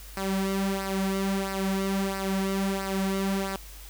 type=tone with flanger; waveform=sawtooth; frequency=193.8 Hz; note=G3; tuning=20 cents flat; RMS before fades=-28 dBFS; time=0.17-3.56 s; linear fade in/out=0 ms; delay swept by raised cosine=0.29 to 3.99 ms; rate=1.5 Hz; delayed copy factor=-0.65; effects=added 50 Hz sine -43 dBFS peak until 3.89 s + white hiss -48 dBFS RMS until 3.89 s